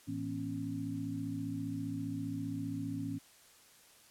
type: harmonic tone with a mistuned harmonic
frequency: 55 Hz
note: A1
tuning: in tune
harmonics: 2 / 3 / 4 / 5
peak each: -42 / -43 / -44 / -38 dBFS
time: 0.07-3.19 s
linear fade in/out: 20 ms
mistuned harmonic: 4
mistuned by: +150 cents
effects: white hiss -61 dBFS RMS until 4.1 s + low-pass 12000 Hz 12 dB/octave